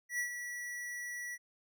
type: tone with ADSR envelope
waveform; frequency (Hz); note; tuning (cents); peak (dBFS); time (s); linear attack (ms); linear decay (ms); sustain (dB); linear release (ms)
square; 1944; B6; -28; -32; 0.09-1.38; 100; 97; -8; 42
effects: none